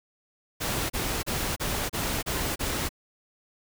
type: noise bursts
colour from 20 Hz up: pink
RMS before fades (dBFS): -29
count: 7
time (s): 0.6-2.892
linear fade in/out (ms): 20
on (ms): 300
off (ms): 32
effects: none